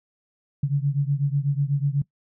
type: beating tone pair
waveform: sine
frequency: 138.59 / 146.69 Hz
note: C#3 / D3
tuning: 0 / -2 cents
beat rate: 8.1 Hz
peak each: -22 / -24 dBFS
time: 0.63-2.02 s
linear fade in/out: 5 ms
effects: noise-tail reverb RT60 0.1 s tail -21 dB re dry